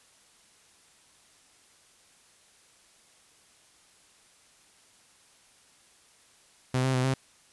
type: tone with pitch steps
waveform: sawtooth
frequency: 128.3 / 131.5 / 127.8 / 132.3 Hz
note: C3 / C3 / C3 / C3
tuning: -34 / +9 / -40 / +20 cents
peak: -20 dBFS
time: 6.74-7.14 s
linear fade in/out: 5 ms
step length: 100 ms
effects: white hiss -60 dBFS RMS until 7.52 s + resampled to 24000 Hz